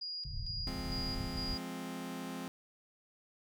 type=tone with tremolo; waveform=sine; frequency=4864 Hz; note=D#8; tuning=40 cents flat; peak=-38 dBFS; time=0.01-1.58 s; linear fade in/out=10 ms; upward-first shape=square; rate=2.2 Hz; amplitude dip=60%
type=low-pass noise; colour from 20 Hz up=pink; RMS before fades=-41 dBFS; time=0.25-1.56 s; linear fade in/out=2 ms; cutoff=150 Hz; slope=48 dB/octave
type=chord; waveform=sawtooth; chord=F minor; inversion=none; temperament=just; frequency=174.61 / 209.5 / 261.9 Hz; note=F3 / Ab3 / C4; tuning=0 / +15 / +2 cents; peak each=-41 / -42 / -38 dBFS; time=0.67-2.48 s; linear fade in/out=0 ms
effects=none